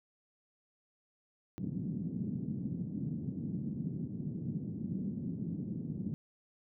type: band-pass noise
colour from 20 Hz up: pink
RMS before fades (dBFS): -38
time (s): 1.58-6.14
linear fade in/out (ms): 0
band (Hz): 140 to 240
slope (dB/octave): 24
effects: none